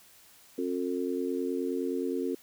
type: harmonic tone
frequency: 89.6 Hz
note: F2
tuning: 45 cents sharp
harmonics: 3 / 4 / 5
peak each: -32 / -33 / -34 dBFS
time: 0.58-2.35 s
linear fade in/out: 5 ms
effects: white hiss -57 dBFS RMS until 2.42 s